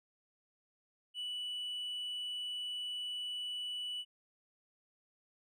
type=tone with tanh clipping; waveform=triangle; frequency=2960 Hz; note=F#7; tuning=in tune; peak=-38 dBFS; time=1.14-4.05 s; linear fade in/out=50 ms; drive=6 dB; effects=none